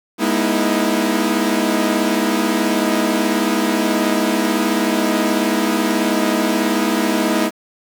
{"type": "chord", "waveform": "sawtooth", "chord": "E major seventh", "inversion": "first", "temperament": "equal with one note detuned", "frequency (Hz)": [207.7, 241.4, 311.1, 329.6], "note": ["G#3", "B3", "D#4", "E4"], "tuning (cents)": [0, -39, 0, 0], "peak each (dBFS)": -17, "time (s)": [0.18, 7.51], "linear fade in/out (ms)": 50, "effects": ["7-bit"]}